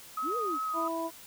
sine tone with vibrato, 1263 Hz, D#6, 26 cents sharp, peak -30 dBFS, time 0.17-0.88 s, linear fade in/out 5 ms, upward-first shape sine, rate 2.8 Hz, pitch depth 30 cents each way
sine linear two-way sweep, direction up then down, 229.8 to 493.7 to 260.4 Hz, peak -33 dBFS, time 0.22-0.59 s, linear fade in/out 50 ms, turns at 0.37 s
harmonic tone, 329.6 Hz, E4, in tune, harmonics 1 / 2 / 3, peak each -35 / -35 / -35 dBFS, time 0.73-1.11 s, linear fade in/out 50 ms
effects white hiss -50 dBFS RMS until 1.26 s

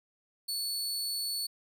sawtooth tone, 4435 Hz, C#8, in tune, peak -29 dBFS, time 0.48-1.47 s, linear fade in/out 10 ms, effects none

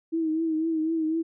sine tone with vibrato, 320.8 Hz, E4, 47 cents flat, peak -23 dBFS, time 0.12-1.23 s, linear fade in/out 20 ms, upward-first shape triangle, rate 4 Hz, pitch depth 58 cents each way, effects none

